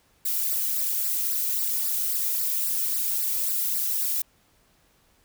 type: noise with flanger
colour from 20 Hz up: violet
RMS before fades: -26 dBFS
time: 0.25-4.22 s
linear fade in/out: 5 ms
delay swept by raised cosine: 0.3 to 1.9 ms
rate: 3.7 Hz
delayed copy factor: -0.85
effects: pink hiss -63 dBFS RMS until 5.24 s